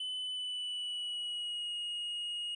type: tone with pitch glide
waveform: triangle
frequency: 3013 to 2877 Hz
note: F#7 to F#7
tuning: +31 to -49 cents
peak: -34 dBFS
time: 0-2.55 s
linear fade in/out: 5 ms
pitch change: -80 cents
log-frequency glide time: 0.19-1.74 s
effects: resampled to 24000 Hz